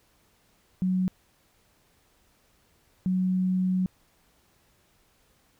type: tone bursts at uneven times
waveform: sine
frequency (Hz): 185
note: F#3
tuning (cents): 0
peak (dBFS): -22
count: 2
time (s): 0.82-1.08 / 3.06-3.86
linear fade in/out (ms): 0
effects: pink hiss -65 dBFS RMS until 5.59 s

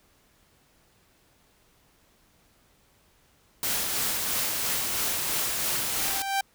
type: noise with tremolo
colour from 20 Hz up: white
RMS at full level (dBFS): -27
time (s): 3.63-6.22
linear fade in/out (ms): 0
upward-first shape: sine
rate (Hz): 3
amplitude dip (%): 25
type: tone with exponential growth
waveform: sawtooth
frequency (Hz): 784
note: G5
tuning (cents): 0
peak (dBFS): -18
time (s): 5.67-6.41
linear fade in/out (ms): 5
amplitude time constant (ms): 160
effects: pink hiss -63 dBFS RMS until 6.54 s

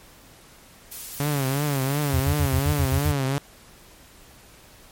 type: noise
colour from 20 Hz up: blue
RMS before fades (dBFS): -35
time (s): 0.91-3.12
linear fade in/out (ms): 10
type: tone with vibrato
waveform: sawtooth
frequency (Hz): 140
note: C#3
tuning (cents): +18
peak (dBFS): -18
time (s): 1.2-3.38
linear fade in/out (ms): 0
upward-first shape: triangle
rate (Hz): 2.8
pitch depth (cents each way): 130
type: tone bursts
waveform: sine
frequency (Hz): 85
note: F2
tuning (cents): -46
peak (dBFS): -19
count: 8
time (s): 2.13-3.123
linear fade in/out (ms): 10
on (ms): 76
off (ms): 55
effects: pink hiss -50 dBFS RMS until 4.91 s + MP3 64 kbps

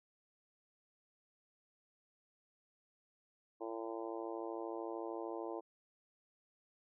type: harmonic tone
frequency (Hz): 113.2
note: A2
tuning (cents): +50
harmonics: 3 / 4 / 5 / 6 / 7 / 8 / 9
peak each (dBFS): -44 / -46 / -48 / -50 / -51 / -52 / -53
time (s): 3.6-5.61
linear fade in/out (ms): 20
effects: none

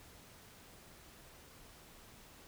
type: silence
effects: pink hiss -58 dBFS RMS until 2.47 s

